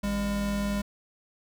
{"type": "tone pair together", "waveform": "square", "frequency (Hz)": [53.61, 202.4], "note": ["A1", "G#3"], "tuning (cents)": [-44, -44], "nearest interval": "octave + major seventh", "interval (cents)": 2300, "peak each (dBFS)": [-34, -28], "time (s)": [0.03, 0.82], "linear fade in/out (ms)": 10, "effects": []}